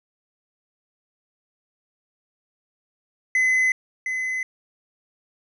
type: tone with echo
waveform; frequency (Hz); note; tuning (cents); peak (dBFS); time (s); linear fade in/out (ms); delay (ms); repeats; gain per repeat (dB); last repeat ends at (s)
triangle; 2031; B6; +48; -15; 3.35-3.72; 2; 710; 1; -7; 4.43
effects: resampled to 24000 Hz